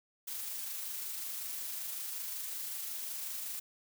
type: noise with amplitude modulation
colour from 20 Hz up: blue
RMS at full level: -39 dBFS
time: 0.27-3.6 s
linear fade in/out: 10 ms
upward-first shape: sine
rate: 25.4 Hz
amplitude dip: 25%
effects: none